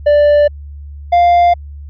triangle tone pair in turn, 587.3 / 698.4 Hz, D5 / F5, 0 / 0 cents, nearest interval minor third, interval 300 cents, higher second, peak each -4 dBFS, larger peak neither, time 0.06-0.48 / 1.12-1.54 s, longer neither, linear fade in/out 10 ms, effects added 72 Hz sine -27 dBFS peak until 1.89 s + resampled to 11025 Hz

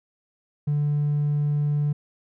triangle tone, 146.83 Hz, D3, in tune, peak -17 dBFS, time 0.67-1.93 s, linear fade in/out 10 ms, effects tanh soft clip ceiling -16 dBFS

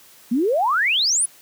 sine exponential sweep, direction up, 220 to 10548 Hz, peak -16 dBFS, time 0.31-1.26 s, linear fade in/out 10 ms, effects white hiss -49 dBFS RMS until 1.41 s + high-pass 100 Hz 12 dB/octave

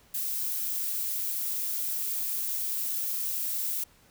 violet noise, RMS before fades -31 dBFS, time 0.14-3.84 s, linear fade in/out 5 ms, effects pink hiss -60 dBFS RMS until 4.1 s

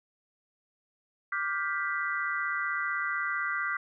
sine chord, G dominant seventh, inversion second, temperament equal with one note detuned, 1174.7 / 1412.3 / 1568 / 1975.5 Hz, D6 / F6 / G6 / B6, 0 / +19 / 0 / 0 cents, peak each -34 dBFS, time 1.32-3.77 s, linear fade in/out 5 ms, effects none

